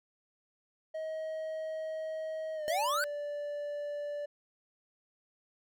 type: tone with pitch glide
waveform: triangle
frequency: 633 to 583.8 Hz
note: D#5 to D5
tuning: +30 to -10 cents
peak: -33 dBFS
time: 0.94-4.26 s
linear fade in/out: 10 ms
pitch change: -140 cents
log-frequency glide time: 2.55-2.71 s
type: exponential sweep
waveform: square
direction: up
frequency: 600 to 1568 Hz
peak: -30 dBFS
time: 2.68-3.04 s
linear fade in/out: 0 ms
effects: none

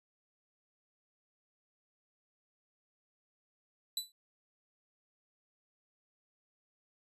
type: tone with exponential decay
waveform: sawtooth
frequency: 3975 Hz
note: B7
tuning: 10 cents sharp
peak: -27 dBFS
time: 3.97-4.12 s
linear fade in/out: 2 ms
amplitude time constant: 31 ms
effects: resampled to 32000 Hz

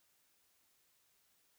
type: silence
effects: white hiss -74 dBFS RMS until 1.58 s

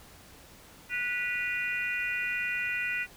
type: harmonic tone with a mistuned harmonic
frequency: 490 Hz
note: B4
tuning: 14 cents flat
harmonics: 3 / 4 / 5 / 6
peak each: -35 / -33 / -33 / -38 dBFS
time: 0.89-3.07 s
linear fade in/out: 50 ms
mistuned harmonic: 6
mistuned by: -110 cents
effects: pink hiss -53 dBFS RMS until 3.16 s

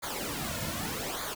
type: noise with flanger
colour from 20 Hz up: pink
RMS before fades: -35 dBFS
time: 0.02-1.35 s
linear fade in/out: 20 ms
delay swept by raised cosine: 0.36 to 2.56 ms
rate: 0.83 Hz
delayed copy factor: -0.75
effects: none

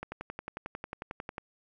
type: click train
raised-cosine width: 0.5 ms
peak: -22 dBFS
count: 16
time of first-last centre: 0.03-1.381 s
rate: 11.1 Hz
effects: none

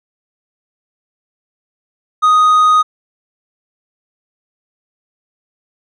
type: tone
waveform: triangle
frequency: 1246 Hz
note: D#6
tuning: 2 cents sharp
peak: -5 dBFS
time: 2.22-2.83 s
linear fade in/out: 20 ms
effects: resampled to 22050 Hz

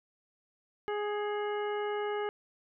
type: harmonic tone with a mistuned harmonic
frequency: 415.3 Hz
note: G#4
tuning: in tune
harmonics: 1 / 2 / 3 / 4 / 5 / 7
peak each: -32 / -38 / -42 / -44 / -46 / -49 dBFS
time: 0.88-2.29 s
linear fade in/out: 0 ms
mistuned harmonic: 5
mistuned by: +33 cents
effects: none

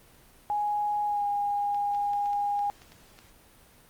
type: tone with pitch glide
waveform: sine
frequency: 830.6 to 815.9 Hz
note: G#5 to G#5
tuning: 0 to -31 cents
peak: -25 dBFS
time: 0.5-2.7 s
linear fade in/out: 0 ms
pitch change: -31 cents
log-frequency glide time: 1.06-1.25 s
type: clicks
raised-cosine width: 0.2 ms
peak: -31 dBFS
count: 9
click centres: 1.746 / 1.948 / 2.134 / 2.259 / 2.332 / 2.592 / 2.819 / 2.92 / 3.189 s
effects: pink hiss -56 dBFS RMS until 3.89 s + Opus 32 kbps

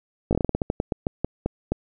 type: slowing click train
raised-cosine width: 2 ms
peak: -9 dBFS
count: 16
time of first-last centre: 0.31-1.72 s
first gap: 18 ms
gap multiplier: 1.21
effects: none

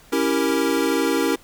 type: chord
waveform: square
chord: C# diminished seventh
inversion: none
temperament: equal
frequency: 277.2 / 329.6 / 392 / 466.2 Hz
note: C#4 / E4 / G4 / Bb4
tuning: 0 / 0 / 0 / 0 cents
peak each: -24 / -24 / -26 / -25 dBFS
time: 0.12-1.36 s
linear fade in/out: 10 ms
effects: pink hiss -50 dBFS RMS until 1.43 s

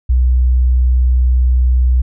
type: tone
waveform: sine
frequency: 62.5 Hz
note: B1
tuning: 21 cents sharp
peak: -8 dBFS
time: 0.09-2.02 s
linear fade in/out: 10 ms
effects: none

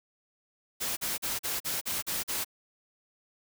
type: noise bursts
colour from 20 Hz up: white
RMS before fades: -32 dBFS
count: 8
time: 0.8-2.447 s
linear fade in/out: 20 ms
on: 170 ms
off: 41 ms
effects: none

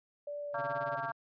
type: tone with vibrato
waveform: sine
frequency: 580 Hz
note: D5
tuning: 22 cents flat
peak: -37 dBFS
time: 0.27-0.96 s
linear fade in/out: 5 ms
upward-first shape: triangle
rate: 2.2 Hz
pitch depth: 11 cents each way
type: tone with tremolo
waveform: sawtooth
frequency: 138.1 Hz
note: C#3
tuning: 6 cents flat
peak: -38 dBFS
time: 0.53-1.13 s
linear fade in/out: 50 ms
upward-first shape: sine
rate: 18 Hz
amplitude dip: 95%
type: harmonic tone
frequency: 228.6 Hz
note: A#3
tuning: 34 cents flat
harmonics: 3 / 4 / 5 / 6 / 7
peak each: -39 / -40 / -41 / -42 / -42 dBFS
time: 0.54-1.12 s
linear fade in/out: 5 ms
effects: resampled to 11025 Hz

